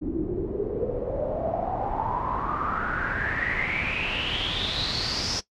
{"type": "noise with low-pass filter sweep", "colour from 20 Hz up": "pink", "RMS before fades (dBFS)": -28, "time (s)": [0.01, 5.41], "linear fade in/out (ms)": 20, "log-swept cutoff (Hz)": [300, 5500], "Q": 8.9, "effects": ["noise-tail reverb RT60 0.1 s tail -17 dB re dry"]}